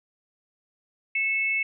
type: tone pair together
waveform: sine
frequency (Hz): 2195 / 2628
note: C#7 / E7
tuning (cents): -18 / -6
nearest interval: minor third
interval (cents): 312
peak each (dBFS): -24 / -27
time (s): 1.15-1.63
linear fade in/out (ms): 5
effects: none